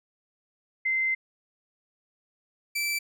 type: tone pair in turn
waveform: sine / sawtooth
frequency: 2074 / 2328 Hz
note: C7 / D7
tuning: -16 / -16 cents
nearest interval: major second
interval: 200 cents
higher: second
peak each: -23 dBFS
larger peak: neither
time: 0.85-1.15 / 2.75-2.99 s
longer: first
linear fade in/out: 10 ms
effects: none